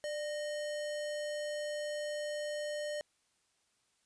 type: tone with sample-and-hold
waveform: sine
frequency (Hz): 594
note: D5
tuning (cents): +20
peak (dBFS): -35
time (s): 0.04-3.01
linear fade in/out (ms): 0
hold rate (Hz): 2450
effects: white hiss -75 dBFS RMS until 4.05 s + resampled to 22050 Hz